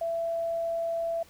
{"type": "tone", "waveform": "sine", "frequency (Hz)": 668, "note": "E5", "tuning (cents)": 23, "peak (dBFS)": -27, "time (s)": [0.01, 1.23], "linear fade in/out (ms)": 5, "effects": ["pink hiss -56 dBFS RMS until 1.29 s"]}